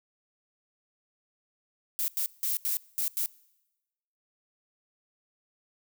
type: noise bursts at uneven times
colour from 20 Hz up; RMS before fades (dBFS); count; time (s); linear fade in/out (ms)
violet; -29; 6; 1.99-2.08 / 2.17-2.26 / 2.43-2.57 / 2.65-2.77 / 2.98-3.08 / 3.17-3.26; 0
effects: noise-tail reverb RT60 1.0 s tail -23 dB re dry